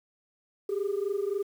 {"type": "tone pair together", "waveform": "sine", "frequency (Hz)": [391.3, 415], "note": ["G4", "G#4"], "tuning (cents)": [-3, -1], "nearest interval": "minor second", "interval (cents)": 102, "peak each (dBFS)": [-28, -29], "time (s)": [0.69, 1.43], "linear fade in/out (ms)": 5, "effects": ["tanh soft clip ceiling -23 dBFS", "9-bit"]}